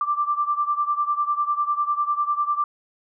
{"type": "beating tone pair", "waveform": "sine", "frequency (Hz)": [1174.7, 1184.7], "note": ["D6", "D6"], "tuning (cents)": [0, 15], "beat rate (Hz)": 10, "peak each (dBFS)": [-22, -25], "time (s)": [0.01, 2.64], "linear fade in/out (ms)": 2, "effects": []}